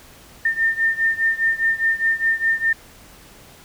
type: beating tone pair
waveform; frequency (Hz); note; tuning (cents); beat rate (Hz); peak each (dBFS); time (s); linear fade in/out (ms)
sine; 1807 / 1811.9; A6 / A#6; +46 / -50; 4.9; -19 / -21; 0.45-2.73; 5
effects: pink hiss -46 dBFS RMS until 3.64 s